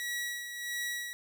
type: tone with tremolo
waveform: sawtooth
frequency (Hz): 1927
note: B6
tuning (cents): -43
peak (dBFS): -29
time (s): 0-1.13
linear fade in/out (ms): 0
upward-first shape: sine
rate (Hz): 1.5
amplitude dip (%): 55
effects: none